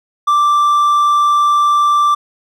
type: tone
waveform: triangle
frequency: 1174.7 Hz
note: D6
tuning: in tune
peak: -7 dBFS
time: 0.27-2.15 s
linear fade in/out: 10 ms
effects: none